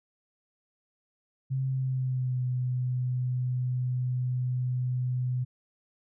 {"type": "tone with pitch glide", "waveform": "sine", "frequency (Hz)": [132.6, 125.88], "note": ["C3", "B2"], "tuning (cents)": [23, 33], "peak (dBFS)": -26, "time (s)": [1.5, 5.45], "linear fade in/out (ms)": 20, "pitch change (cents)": -90, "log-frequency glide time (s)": [1.65, 2.43], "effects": []}